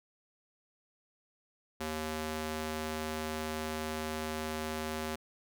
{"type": "tone with high-pass filter", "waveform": "square", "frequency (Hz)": 78.1, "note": "D#2", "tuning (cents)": 7, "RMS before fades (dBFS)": -37, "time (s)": [1.8, 5.16], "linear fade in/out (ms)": 10, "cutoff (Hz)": 230, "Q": 0.56, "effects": []}